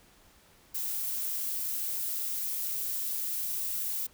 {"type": "noise with high-pass filter sweep", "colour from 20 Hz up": "violet", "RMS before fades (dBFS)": -33, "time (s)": [0.74, 4.07], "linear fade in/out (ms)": 10, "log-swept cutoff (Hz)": [710, 280], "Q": 3, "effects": ["pink hiss -60 dBFS RMS until 4.13 s"]}